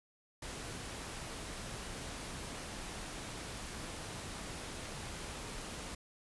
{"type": "noise", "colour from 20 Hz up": "pink", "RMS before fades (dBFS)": -44, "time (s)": [0.42, 5.95], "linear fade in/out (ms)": 5, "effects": ["resampled to 24000 Hz"]}